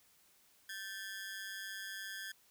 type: ring-modulated tone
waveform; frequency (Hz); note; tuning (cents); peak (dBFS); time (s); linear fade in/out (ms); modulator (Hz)
sawtooth; 1657; G#6; -4; -36; 0.69-2.32; 5; 98.4
effects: white hiss -68 dBFS RMS until 2.5 s

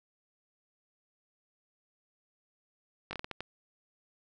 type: slowing click train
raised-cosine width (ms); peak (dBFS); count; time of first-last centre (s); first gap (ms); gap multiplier
0.3; -21; 7; 3.11-3.406; 20; 1.36
effects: none

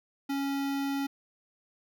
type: tone with notch filter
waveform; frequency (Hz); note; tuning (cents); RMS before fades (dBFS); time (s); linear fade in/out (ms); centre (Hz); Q
square; 277.2; C#4; 0; -31; 0.29-1.07; 10; 8200; 1.7
effects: none

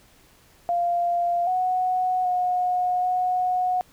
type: tone with pitch steps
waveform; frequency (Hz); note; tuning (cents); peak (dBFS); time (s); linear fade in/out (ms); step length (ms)
sine; 696 / 737 / 725 / 731; F5 / F#5 / F#5 / F#5; -6 / -7 / -35 / -21; -20; 0.69-3.81; 0; 780
effects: pink hiss -56 dBFS RMS until 3.92 s

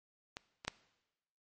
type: clicks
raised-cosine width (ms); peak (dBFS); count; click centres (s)
0.2; -24 / -27 / -16; 3; 0.369 / 0.649 / 0.68
effects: noise-tail reverb RT60 1.0 s tail -19 dB re dry + MP3 48 kbps

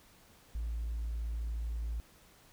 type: tone with hard clipping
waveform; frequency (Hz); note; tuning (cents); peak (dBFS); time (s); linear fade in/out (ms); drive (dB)
sine; 56.5; A1; +47; -34; 0.55-2; 0; 1
effects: pink hiss -61 dBFS RMS until 2.52 s

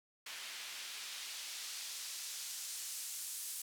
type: noise with band-pass filter sweep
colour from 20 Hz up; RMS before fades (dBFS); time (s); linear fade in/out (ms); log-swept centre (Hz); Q
white; -45; 0.26-3.62; 5; 2500 to 9100; 0.87
effects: none

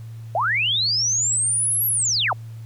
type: linear two-way sweep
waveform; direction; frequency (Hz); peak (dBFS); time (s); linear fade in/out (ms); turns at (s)
sine; up then down; 602 to 11720 to 602; -18; 0.35-2.33; 2; 1.87
effects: added 113 Hz sine -33 dBFS peak until 2.65 s + pink hiss -55 dBFS RMS until 2.65 s

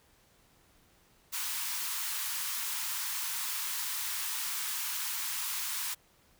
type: high-pass noise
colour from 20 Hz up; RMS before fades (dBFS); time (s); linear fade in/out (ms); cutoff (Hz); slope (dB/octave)
white; -35; 1.32-5.95; 20; 860; 96
effects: pink hiss -65 dBFS RMS until 6.39 s

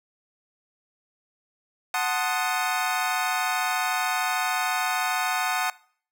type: chord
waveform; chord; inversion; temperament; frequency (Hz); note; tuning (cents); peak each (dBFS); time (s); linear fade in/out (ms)
25% pulse; F# diminished seventh; none; equal; 740 / 880 / 1046.5 / 1244.5; F#5 / A5 / C6 / Eb6; 0 / 0 / 0 / 0; -23 / -27 / -29 / -26; 1.94-5.7; 2
effects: noise-tail reverb RT60 0.5 s tail -21 dB re dry

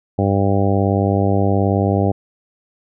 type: harmonic tone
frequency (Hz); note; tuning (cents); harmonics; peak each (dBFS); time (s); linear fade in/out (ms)
98.8; G2; +14; 1 / 2 / 3 / 4 / 5 / 6 / 7 / 8; -17 / -20 / -22 / -23 / -24 / -25 / -25 / -26; 0.18-2.12; 10
effects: none

